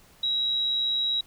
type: tone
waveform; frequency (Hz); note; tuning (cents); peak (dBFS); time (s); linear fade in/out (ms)
sine; 3859; B7; -41; -23; 0.23-1.21; 5
effects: pink hiss -56 dBFS RMS until 1.26 s